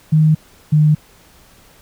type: tone pair in turn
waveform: sine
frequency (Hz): 155.56 / 152.09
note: D#3 / D#3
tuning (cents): 0 / -39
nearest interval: unison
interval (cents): 39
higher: first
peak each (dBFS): -8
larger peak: neither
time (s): 0.12-0.35 / 0.72-0.95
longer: neither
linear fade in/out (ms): 10
effects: pink hiss -48 dBFS RMS until 1.81 s